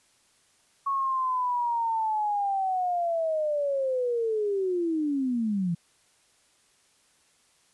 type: linear sweep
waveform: sine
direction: down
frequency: 1108.7 to 164 Hz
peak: -24 dBFS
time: 0.86-5.75 s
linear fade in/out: 10 ms
effects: white hiss -64 dBFS RMS until 7.73 s + resampled to 24000 Hz